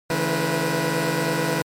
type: tone cluster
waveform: 15% pulse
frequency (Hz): 142.2 / 165.3 / 221.8 / 486.6 / 516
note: C#3 / E3 / A3 / B4 / C5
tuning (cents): +45 / +5 / +14 / -26 / -24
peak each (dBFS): -21 / -18 / -27 / -20 / -26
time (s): 0.1-1.62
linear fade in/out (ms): 2
effects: MP3 64 kbps